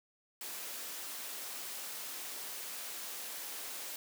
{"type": "high-pass noise", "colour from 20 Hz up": "white", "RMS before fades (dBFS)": -43, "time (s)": [0.41, 3.96], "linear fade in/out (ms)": 2, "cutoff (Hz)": 290, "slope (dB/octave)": 12, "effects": []}